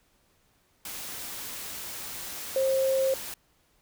sine tone in noise, 532 Hz, C5, 29 cents sharp, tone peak -22 dBFS, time 2.56-3.14 s, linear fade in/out 2 ms, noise white, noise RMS -38 dBFS, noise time 0.85-3.34 s, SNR +13 dB, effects pink hiss -67 dBFS RMS until 3.81 s

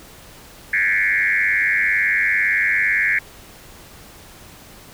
sine tone with frequency modulation, 1939 Hz, B6, 32 cents flat, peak -15 dBFS, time 0.73-3.19 s, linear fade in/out 5 ms, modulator 97.8 Hz, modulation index 3.2, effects pink hiss -43 dBFS RMS until 4.93 s

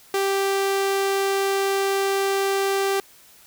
sawtooth tone, 392 Hz, G4, in tune, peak -16 dBFS, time 0.14-3 s, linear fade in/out 2 ms, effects white hiss -51 dBFS RMS until 3.46 s

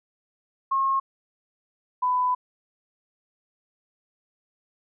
sine tone pair in turn, 1080 / 999 Hz, C#6 / B5, -45 / +20 cents, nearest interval minor second, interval 135 cents, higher first, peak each -20 dBFS, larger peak neither, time 0.71-1 / 2.02-2.35 s, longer second, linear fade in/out 10 ms, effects none

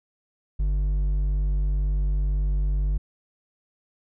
sine tone with hard clipping, 49 Hz, G1, in tune, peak -22 dBFS, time 0.59-2.98 s, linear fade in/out 10 ms, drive 5 dB, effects none

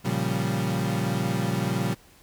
35% pulse chord, G half-diminished seventh, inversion first, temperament equal, 116.54 / 138.59 / 174.61 / 196 Hz, Bb2 / Db3 / F3 / G3, 0 / 0 / 0 / 0 cents, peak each -28 dBFS, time 0.04-1.95 s, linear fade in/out 20 ms, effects pink hiss -55 dBFS RMS until 2.22 s

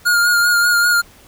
square tone with vibrato, 1421 Hz, F6, 30 cents sharp, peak -12 dBFS, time 0.05-1.02 s, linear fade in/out 20 ms, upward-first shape sine, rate 5.1 Hz, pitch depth 27 cents each way, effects pink hiss -46 dBFS RMS until 1.27 s

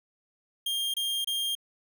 45% pulse tone bursts, 3210 Hz, G7, 40 cents sharp, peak -27 dBFS, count 3, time 0.66-1.552 s, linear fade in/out 5 ms, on 280 ms, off 26 ms, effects none

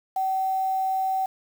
sine tone with quantisation, 763 Hz, G5, 47 cents flat, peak -22 dBFS, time 0.16-1.26 s, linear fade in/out 5 ms, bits 7, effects none

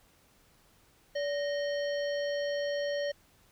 harmonic tone with a mistuned harmonic, 620 Hz, D#5, 6 cents flat, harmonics 1 / 3 / 5 / 7 / 9, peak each -30 / -40 / -44 / -47 / -49 dBFS, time 1.15-3.12 s, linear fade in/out 10 ms, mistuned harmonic 1, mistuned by -130 cents, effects pink hiss -64 dBFS RMS until 3.51 s

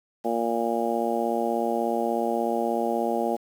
harmonic tone, 116.54 Hz, A#2, in tune, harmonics 2 / 3 / 4 / 5 / 6 / 7, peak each -30 / -30 / -30 / -30 / -30 / -30 dBFS, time 0.24-3.37 s, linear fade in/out 20 ms, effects 8-bit

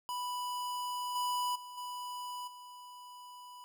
square tone with level steps, 987.8 Hz, B5, in tune, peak -36 / -32 / -46 / -40 / -49 dBFS, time 0.09-3.64 s, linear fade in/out 0 ms, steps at 1.15 / 1.55 / 1.77 / 2.47 s, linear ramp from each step 10 ms, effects none

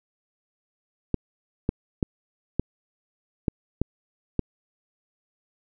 clicks, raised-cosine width 3 ms, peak -9 dBFS, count 7, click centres 1.143 / 1.691 / 2.028 / 2.596 / 3.482 / 3.816 / 4.393 s, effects none

